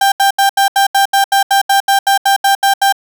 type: tone bursts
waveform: 35% pulse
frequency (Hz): 790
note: G5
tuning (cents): +13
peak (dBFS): -6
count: 16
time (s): 0.01-2.925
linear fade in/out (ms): 5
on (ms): 110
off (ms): 77
effects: none